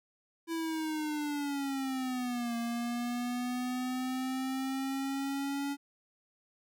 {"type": "linear two-way sweep", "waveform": "square", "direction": "down then up", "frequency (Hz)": [332.6, 233.1, 282.7], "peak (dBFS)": -33, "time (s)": [0.47, 5.77], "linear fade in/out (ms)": 50, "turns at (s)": 2.56, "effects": []}